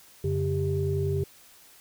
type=tone cluster; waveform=sine; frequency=91.1 / 141.8 / 395.6 Hz; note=F#2 / C#3 / G4; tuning=-26 / +40 / +16 cents; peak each=-28 dBFS; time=0.24-1.24 s; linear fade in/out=5 ms; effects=tanh soft clip ceiling -15 dBFS + white hiss -54 dBFS RMS until 1.8 s